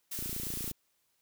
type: noise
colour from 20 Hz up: blue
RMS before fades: -38 dBFS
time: 0.11-0.72 s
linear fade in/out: 10 ms
type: click train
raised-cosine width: 3 ms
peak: -29 dBFS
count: 16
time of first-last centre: 0.19-0.713 s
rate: 28.7 Hz
effects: white hiss -75 dBFS RMS until 1.21 s